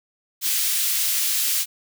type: high-pass noise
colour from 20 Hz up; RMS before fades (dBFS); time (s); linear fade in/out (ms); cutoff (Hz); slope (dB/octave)
white; -22; 0.41-1.66; 50; 2600; 12
effects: none